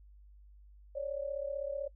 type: tone pair together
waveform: sine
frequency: 550 / 585.8 Hz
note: C#5 / D5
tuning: -14 / -5 cents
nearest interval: minor second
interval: 109 cents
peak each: -36 / -38 dBFS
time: 0.95-1.88 s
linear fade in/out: 10 ms
effects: noise-tail reverb RT60 0.1 s tail -22 dB re dry + added 50 Hz sine -54 dBFS peak until 1.95 s